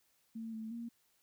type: tone with pitch steps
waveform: sine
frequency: 225.6 / 221 / 233.7 Hz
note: A3 / A3 / A#3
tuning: +44 / +8 / +5 cents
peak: -40 dBFS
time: 0.35-0.89 s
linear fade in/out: 10 ms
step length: 180 ms
effects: white hiss -74 dBFS RMS until 1.22 s